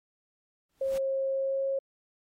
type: noise with exponential growth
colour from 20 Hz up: pink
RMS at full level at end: -41 dBFS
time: 0.69-0.98 s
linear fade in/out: 5 ms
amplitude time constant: 62 ms
type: tone with pitch glide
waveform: sine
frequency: 538 to 542.7 Hz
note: C5 to C#5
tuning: +48 to -37 cents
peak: -26 dBFS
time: 0.81-1.79 s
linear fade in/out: 5 ms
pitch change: +15 cents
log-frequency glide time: 1.3-1.65 s
effects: MP3 64 kbps